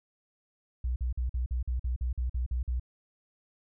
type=tone bursts; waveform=sine; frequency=61.6 Hz; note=B1; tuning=4 cents flat; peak=-27 dBFS; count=12; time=0.84-2.797 s; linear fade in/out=5 ms; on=120 ms; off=47 ms; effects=none